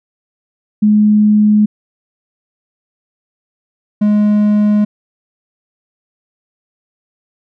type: tone pair in turn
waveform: sine / triangle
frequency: 210.8 / 209 Hz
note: G#3 / G#3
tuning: +26 / +11 cents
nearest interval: unison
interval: 15 cents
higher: first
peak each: -6 dBFS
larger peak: neither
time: 0.82-1.66 / 4.01-4.85 s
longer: neither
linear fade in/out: 10 ms
effects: none